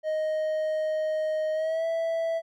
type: tone with pitch glide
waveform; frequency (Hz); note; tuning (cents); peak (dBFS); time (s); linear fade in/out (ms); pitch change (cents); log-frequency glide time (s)
triangle; 623 to 658.5; D#5 to E5; +2 to -2; -23; 0.03-2.42; 50; +96; 1.53-1.86
effects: none